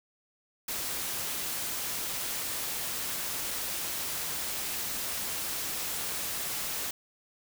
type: noise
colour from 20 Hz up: white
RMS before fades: -34 dBFS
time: 0.68-6.91 s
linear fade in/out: 5 ms
effects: none